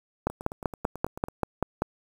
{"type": "two click trains", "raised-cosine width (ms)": 1, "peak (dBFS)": [-23, -10], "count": [10, 9], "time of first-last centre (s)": [[0.3, 1.285], [0.27, 1.82]], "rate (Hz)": [9.14, 5.16], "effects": ["7-bit"]}